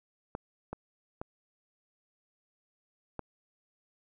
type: clicks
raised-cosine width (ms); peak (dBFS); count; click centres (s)
1; -21 / -23 / -23 / -22; 4; 0.351 / 0.73 / 1.215 / 3.193
effects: none